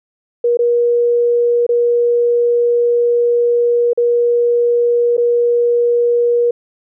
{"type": "tone with dropouts", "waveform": "sine", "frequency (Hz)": 477.3, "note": "A#4", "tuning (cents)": 41, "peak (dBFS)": -10, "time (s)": [0.44, 6.51], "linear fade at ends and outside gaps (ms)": 5, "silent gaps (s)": [[0.572, 0.59], [1.666, 1.69], [3.933, 3.975], [5.169, 5.178]], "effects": []}